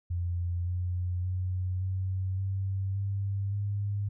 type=tone with pitch steps; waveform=sine; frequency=87.4 / 89.6 / 91.85 / 94.16 / 96.53 / 98.96 / 101.45 Hz; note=F2 / F2 / F#2 / F#2 / G2 / G2 / G#2; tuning=+2 / +45 / -12 / +31 / -26 / +17 / -40 cents; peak=-28 dBFS; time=0.1-4.09 s; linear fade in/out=10 ms; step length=570 ms; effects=none